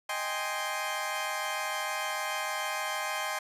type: chord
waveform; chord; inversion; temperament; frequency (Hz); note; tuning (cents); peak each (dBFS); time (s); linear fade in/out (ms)
20% pulse; Ab major seventh; second; equal; 622.3 / 784 / 830.6 / 1046.5; Eb5 / G5 / Ab5 / C6; 0 / 0 / 0 / 0; -33 / -32 / -33 / -30; 0.09-3.39; 5
effects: resampled to 32000 Hz